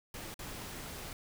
pink noise with dropouts, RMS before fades -44 dBFS, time 0.14-1.13 s, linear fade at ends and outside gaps 2 ms, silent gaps 0.342-0.391 s, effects none

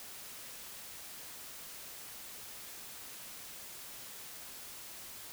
silence, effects white hiss -48 dBFS RMS until 5.32 s

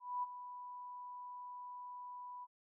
sine tone with ADSR envelope, 987.8 Hz, B5, in tune, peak -34 dBFS, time 0-2.47 s, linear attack 230 ms, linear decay 22 ms, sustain -12 dB, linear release 38 ms, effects none

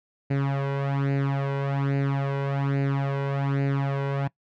sawtooth tone with flanger, 138.59 Hz, C#3, in tune, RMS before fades -25 dBFS, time 0.3-4.28 s, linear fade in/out 10 ms, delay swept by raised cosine 0.44 to 2.04 ms, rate 1.2 Hz, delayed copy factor +0.75, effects noise-tail reverb RT60 0.1 s tail -22 dB re dry + low-pass 2000 Hz 12 dB/octave

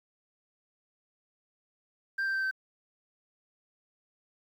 sine tone with pitch steps, 1581 / 1569.2 / 1557.4 / 1545.8 Hz, G6 / G6 / G6 / G6, +14 / +1 / -12 / -25 cents, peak -25 dBFS, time 2.18-2.512 s, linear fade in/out 10 ms, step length 83 ms, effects tanh soft clip ceiling -27 dBFS + 10-bit

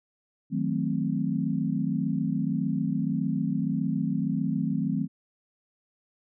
sine chord, D# diminished seventh, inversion none, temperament equal with one note detuned, 158.19 / 185 / 220 / 261.6 Hz, D#3 / F#3 / A3 / C4, +29 / 0 / 0 / 0 cents, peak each -30 dBFS, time 0.5-5.08 s, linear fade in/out 50 ms, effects none

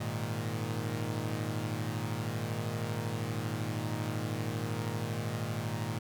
sawtooth chord, Ab suspended second, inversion none, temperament equal, 103.83 / 116.54 / 155.56 Hz, Ab2 / Bb2 / Eb3, 0 / 0 / 0 cents, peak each -33 / -32 / -35 dBFS, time 0-5.99 s, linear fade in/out 10 ms, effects none

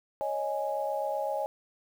sine chord, C# suspended second, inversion none, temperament equal, 554.4 / 622.3 / 830.6 Hz, C#5 / D#5 / G#5, 0 / 0 / 0 cents, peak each -33 dBFS, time 0.21-1.46 s, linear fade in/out 0 ms, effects 9-bit

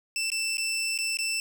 20% pulse tone with dropouts, 2663 Hz, E7, 17 cents sharp, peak -22 dBFS, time 0.16-1.4 s, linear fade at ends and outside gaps 1 ms, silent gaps 0.302-0.318 / 0.571-0.581 / 0.977-0.987 / 1.171-1.188 s, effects none

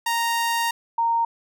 sawtooth / sine tone pair in turn, 930 / 925 Hz, A#5 / A#5, -4 / -14 cents, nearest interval unison, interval 10 cents, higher first, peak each -17 / -18 dBFS, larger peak first, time 0.06-0.71 / 0.98-1.25 s, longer first, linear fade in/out 5 ms, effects none

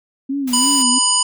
sine tone with vibrato, 262.3 Hz, C4, 4 cents sharp, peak -18 dBFS, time 0.29-0.99 s, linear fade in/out 10 ms, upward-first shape sine, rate 2.9 Hz, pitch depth 130 cents each way
white noise, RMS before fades -32 dBFS, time 0.47-0.83 s, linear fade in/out 10 ms
harmonic tone, 987.8 Hz, B5, in tune, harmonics 1 / 3 / 5 / 7 / 9, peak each -21 / -21 / -20 / -18 / -18 dBFS, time 0.53-1.23 s, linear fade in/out 5 ms
effects none

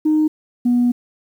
sine tone pair in turn, 308.4 / 243.4 Hz, D#4 / B3, -15 / -25 cents, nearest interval major third, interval 410 cents, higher first, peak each -11 dBFS, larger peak neither, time 0.05-0.28 / 0.65-0.92 s, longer second, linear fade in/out 10 ms, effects tanh soft clip ceiling -9 dBFS + 8-bit

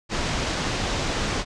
pink low-pass noise, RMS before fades -26 dBFS, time 0.09-1.45 s, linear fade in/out 50 ms, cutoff 6700 Hz, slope 24 dB/octave, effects resampled to 22050 Hz

